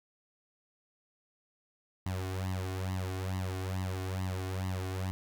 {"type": "tone with flanger", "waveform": "sawtooth", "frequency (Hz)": 93.6, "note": "F#2", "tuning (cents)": 20, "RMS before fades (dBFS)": -35, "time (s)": [2.06, 5.11], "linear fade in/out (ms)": 0, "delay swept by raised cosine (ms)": [1, 2.8], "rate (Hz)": 2.3, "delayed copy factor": 0.85, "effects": []}